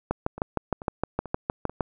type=two click trains; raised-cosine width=1 ms; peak=-10 / -23 dBFS; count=12 / 4; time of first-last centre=0.11-1.808 / 0.38-1.696 s; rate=6.48 / 2.28 Hz; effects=none